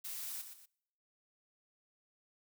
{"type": "noise with echo", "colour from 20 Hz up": "blue", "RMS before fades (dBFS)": -43, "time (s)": [0.04, 0.42], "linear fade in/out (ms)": 10, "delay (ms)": 120, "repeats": 2, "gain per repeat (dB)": -8, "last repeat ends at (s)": 0.66, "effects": ["noise-tail reverb RT60 0.8 s tail -26 dB re dry"]}